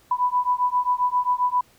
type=beating tone pair; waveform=sine; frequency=987.8 / 995.3 Hz; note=B5 / B5; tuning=0 / +13 cents; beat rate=7.5 Hz; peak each=-22 dBFS; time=0.11-1.61 s; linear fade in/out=5 ms; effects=pink hiss -57 dBFS RMS until 1.78 s